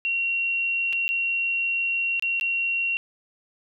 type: tone with dropouts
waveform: sine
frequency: 2743 Hz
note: F7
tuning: 32 cents flat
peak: -22 dBFS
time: 0.05-2.97 s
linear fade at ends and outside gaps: 0 ms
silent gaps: 0.927-0.931 / 1.08-1.09 / 2.196-2.224 / 2.398-2.411 s
effects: none